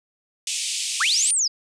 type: band-pass noise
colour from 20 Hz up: white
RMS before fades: -27 dBFS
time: 0.47-1.31 s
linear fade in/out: 2 ms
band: 2400 to 9000 Hz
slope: 48 dB/octave
type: linear two-way sweep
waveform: sine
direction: up then down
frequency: 982 to 9410 to 4692 Hz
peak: -18 dBFS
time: 1-1.48 s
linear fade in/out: 10 ms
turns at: 1.32 s
effects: none